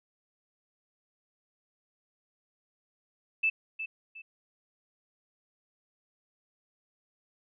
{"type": "tone with echo", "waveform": "sine", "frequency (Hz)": 2633, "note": "E7", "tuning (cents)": -3, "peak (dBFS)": -23, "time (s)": [3.43, 3.5], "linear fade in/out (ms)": 10, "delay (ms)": 360, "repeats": 2, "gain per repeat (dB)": -10, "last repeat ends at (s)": 4.22, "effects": []}